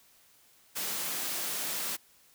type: high-pass noise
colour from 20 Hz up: white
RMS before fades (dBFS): -34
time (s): 0.75-1.97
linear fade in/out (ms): 20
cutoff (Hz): 140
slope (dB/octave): 96
effects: white hiss -62 dBFS RMS until 2.34 s